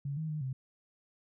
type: tone with pitch steps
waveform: sine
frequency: 140.8 / 157.9 / 152.9 / 131.3 Hz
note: C#3 / D#3 / D#3 / C3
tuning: +27 / +26 / -30 / +6 cents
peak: -33 dBFS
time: 0.05-0.53 s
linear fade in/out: 5 ms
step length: 120 ms
effects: none